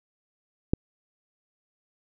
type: click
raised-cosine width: 3 ms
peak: -8 dBFS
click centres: 0.735 s
effects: none